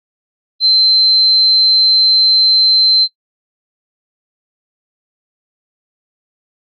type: tone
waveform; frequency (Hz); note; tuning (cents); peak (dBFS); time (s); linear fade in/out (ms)
sine; 4100; C8; -36; -7; 0.6-3.08; 50
effects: noise-tail reverb RT60 0.1 s tail -24 dB re dry + Opus 48 kbps